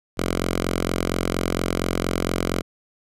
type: tone with notch filter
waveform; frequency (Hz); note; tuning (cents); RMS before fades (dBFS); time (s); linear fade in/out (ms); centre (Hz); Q
5% pulse; 44.3; F1; +25; -24; 0.17-2.62; 20; 110; 1.6
effects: resampled to 32000 Hz